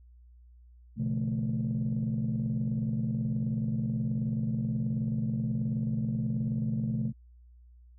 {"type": "tone cluster", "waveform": "sine", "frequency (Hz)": [122.1, 140.8, 168.7, 219.4], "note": ["B2", "C#3", "E3", "A3"], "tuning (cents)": [-19, 27, 40, -5], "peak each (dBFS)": [-31, -33, -37, -30], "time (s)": [0.96, 7.13], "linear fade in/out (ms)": 50, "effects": ["tanh soft clip ceiling -22 dBFS", "added 60 Hz sine -52 dBFS peak until 7.98 s"]}